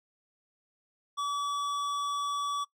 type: tone with hard clipping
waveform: sine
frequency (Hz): 1145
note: D6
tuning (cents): -44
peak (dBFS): -31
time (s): 1.17-2.65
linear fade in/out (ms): 20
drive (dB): 12
effects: noise-tail reverb RT60 0.1 s tail -22 dB re dry